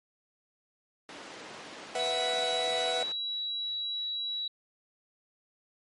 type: band-pass noise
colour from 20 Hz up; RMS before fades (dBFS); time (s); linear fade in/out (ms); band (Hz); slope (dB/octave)
pink; -46; 1.09-3.12; 0; 300 to 4800; 12
type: chord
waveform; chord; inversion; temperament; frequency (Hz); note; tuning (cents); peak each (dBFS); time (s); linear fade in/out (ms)
45% pulse; B suspended fourth; none; equal; 493.9 / 659.3 / 740; B4 / E5 / F#5; 0 / 0 / 0; -34; 1.95-3.03; 2
type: tone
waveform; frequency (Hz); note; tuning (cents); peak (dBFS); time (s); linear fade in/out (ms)
sine; 3901; B7; -22; -31; 1.99-4.48; 5
effects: MP3 48 kbps